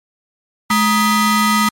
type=ring-modulated tone; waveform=30% pulse; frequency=733 Hz; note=F#5; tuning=16 cents flat; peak=-6 dBFS; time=0.7-1.69 s; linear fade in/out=5 ms; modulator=519 Hz; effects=MP3 64 kbps